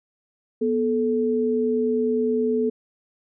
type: tone pair together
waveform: sine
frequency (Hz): 244.2 / 435.1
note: B3 / A4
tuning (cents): -19 / -19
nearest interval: minor seventh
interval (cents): 1000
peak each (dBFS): -23 / -21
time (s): 0.61-2.7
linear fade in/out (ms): 10
effects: none